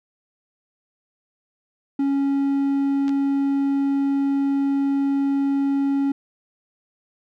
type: tone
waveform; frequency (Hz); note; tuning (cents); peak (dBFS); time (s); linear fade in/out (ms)
triangle; 277.2; C#4; 0; -16; 1.99-6.12; 5
type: clicks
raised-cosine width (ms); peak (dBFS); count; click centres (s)
0.2; -20; 2; 3.081 / 3.093
effects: none